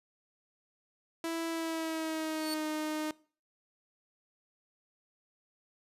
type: tone with pitch glide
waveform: sawtooth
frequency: 330 to 307.9 Hz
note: E4 to D#4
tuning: +2 to -18 cents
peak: -29 dBFS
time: 1.24-3.11 s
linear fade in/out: 2 ms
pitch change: -120 cents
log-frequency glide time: 1.49-2.67 s
type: tone with exponential growth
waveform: sawtooth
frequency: 4462 Hz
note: C#8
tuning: 11 cents sharp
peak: -31 dBFS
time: 2.19-2.54 s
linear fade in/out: 1 ms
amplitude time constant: 74 ms
effects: noise-tail reverb RT60 0.4 s tail -21 dB re dry + resampled to 32000 Hz